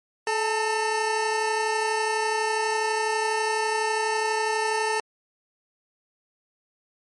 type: tone pair together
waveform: 25% pulse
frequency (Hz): 433.6 / 899.3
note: A4 / A5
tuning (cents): -25 / +38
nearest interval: octave + minor second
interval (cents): 1263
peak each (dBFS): -22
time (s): 0.27-5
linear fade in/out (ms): 2
effects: MP3 48 kbps